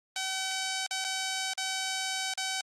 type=tone with dropouts; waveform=5% pulse; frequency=762 Hz; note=G5; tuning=49 cents flat; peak=-18 dBFS; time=0.16-2.61 s; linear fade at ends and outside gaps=2 ms; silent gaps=0.865-0.909 / 1.043-1.047 / 1.535-1.577 / 2.338-2.376 s; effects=low-pass 8000 Hz 12 dB/octave + Opus 32 kbps